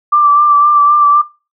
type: tone with vibrato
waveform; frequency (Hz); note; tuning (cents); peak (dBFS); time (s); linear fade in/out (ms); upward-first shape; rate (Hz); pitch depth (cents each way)
sine; 1174.7; D6; 0; -5; 0.12-1.22; 10; sine; 3.9; 25
effects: noise-tail reverb RT60 0.3 s tail -20 dB re dry